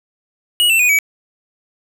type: tone with pitch steps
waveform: square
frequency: 2905 / 2679 / 2471 / 2279 Hz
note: F#7 / E7 / D#7 / C#7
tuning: -32 / +27 / -13 / +47 cents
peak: -11 dBFS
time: 0.6-0.988 s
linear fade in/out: 0 ms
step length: 97 ms
effects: none